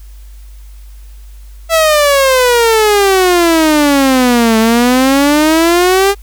sawtooth exponential two-way sweep, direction down then up, 665 to 220 to 405.9 Hz, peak -3 dBFS, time 1.69-6.15 s, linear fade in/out 50 ms, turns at 4.58 s, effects added 50 Hz sine -30 dBFS peak until 6.22 s + white hiss -48 dBFS RMS until 6.22 s

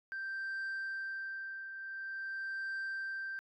sine tone with tremolo, 1568 Hz, G6, in tune, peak -33 dBFS, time 0.12-3.39 s, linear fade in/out 0 ms, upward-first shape triangle, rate 0.47 Hz, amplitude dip 65%, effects tanh soft clip ceiling -35 dBFS

